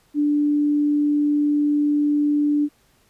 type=tone; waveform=sine; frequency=293.7 Hz; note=D4; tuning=in tune; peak=-16 dBFS; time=0.14-2.69 s; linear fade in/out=50 ms; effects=pink hiss -60 dBFS RMS until 3.09 s + resampled to 32000 Hz